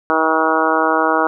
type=harmonic tone; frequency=159.5 Hz; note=D#3; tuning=43 cents sharp; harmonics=2 / 3 / 4 / 5 / 6 / 7 / 8 / 9; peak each=-21 / -21 / -21 / -21 / -21 / -21 / -21 / -21 dBFS; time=0.1-1.27 s; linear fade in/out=0 ms; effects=none